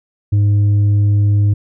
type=tone with tanh clipping; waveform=triangle; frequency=102.5 Hz; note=G#2; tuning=22 cents flat; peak=-10 dBFS; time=0.32-1.54 s; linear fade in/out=10 ms; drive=8 dB; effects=none